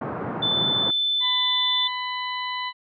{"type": "band-pass noise", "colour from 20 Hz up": "pink", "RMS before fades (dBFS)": -30, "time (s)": [0.01, 0.91], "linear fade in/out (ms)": 5, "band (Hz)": [120, 1400], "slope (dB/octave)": 24}
{"type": "tone", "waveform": "sine", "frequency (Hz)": 3520, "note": "A7", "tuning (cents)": 0, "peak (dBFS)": -20, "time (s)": [0.42, 1.88], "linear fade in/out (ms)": 10}
{"type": "harmonic tone", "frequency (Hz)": 1000, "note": "B5", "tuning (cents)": 21, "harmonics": [1, 2, 3, 4], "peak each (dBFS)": [-29, -32, -34, -35], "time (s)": [1.2, 2.73], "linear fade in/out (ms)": 50}
{"effects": []}